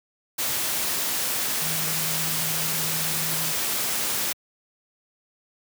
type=tone in noise; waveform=sine; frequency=160 Hz; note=D#3; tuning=49 cents sharp; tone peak=-34 dBFS; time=1.61-3.52 s; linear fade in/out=10 ms; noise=white; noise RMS=-26 dBFS; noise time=0.38-4.33 s; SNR=-11 dB; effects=high-pass 100 Hz 12 dB/octave